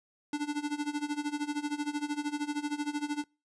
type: tone with tremolo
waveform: square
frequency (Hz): 294.1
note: D4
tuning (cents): +3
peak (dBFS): -29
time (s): 0.33-3.24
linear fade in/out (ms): 2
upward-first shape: sine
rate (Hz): 13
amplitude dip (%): 85
effects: noise-tail reverb RT60 0.3 s tail -26 dB re dry + resampled to 22050 Hz